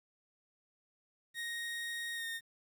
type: tone with pitch glide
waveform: 30% pulse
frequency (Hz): 1868 to 1838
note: A#6 to A#6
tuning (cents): +3 to -25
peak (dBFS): -35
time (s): 1.34-2.41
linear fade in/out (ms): 50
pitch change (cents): -28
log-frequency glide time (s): 2.14-2.25
effects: 11-bit